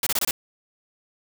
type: noise bursts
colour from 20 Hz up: white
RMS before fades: -23 dBFS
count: 5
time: 0.03-0.31 s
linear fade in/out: 2 ms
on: 36 ms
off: 25 ms
effects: none